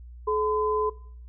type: tone pair together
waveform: sine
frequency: 427.9 / 1017 Hz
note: A4 / C6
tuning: -48 / -50 cents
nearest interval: octave + minor third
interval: 1498 cents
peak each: -24 / -26 dBFS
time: 0.27-0.9 s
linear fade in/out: 10 ms
effects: noise-tail reverb RT60 0.6 s tail -20 dB re dry + added 60 Hz sine -41 dBFS peak until 1.28 s